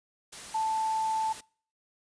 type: tone in noise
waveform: sine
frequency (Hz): 880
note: A5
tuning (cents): 0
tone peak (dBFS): -26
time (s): 0.54-1.33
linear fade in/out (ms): 10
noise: white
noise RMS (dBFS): -43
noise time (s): 0.32-1.41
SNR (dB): +14
effects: noise-tail reverb RT60 0.5 s tail -25 dB re dry + resampled to 22050 Hz